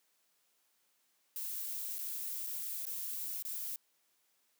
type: noise with dropouts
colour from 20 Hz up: violet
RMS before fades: -40 dBFS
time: 1.36-3.76 s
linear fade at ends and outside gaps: 1 ms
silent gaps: 1.985-1.989 / 2.466-2.47 / 2.854-2.867 / 3.425-3.451 s
effects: white hiss -75 dBFS RMS until 4.59 s + high-pass 200 Hz 12 dB/octave